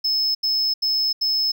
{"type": "tone bursts", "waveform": "triangle", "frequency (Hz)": 5210, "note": "E8", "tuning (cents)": -21, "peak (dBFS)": -17, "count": 4, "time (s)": [0.04, 1.52], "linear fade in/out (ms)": 10, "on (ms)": 310, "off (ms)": 80, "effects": []}